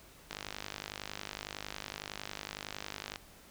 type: click train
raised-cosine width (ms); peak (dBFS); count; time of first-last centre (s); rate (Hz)
0.2; -21; 146; 0.31-3.159; 50.9
effects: pink hiss -57 dBFS RMS until 3.5 s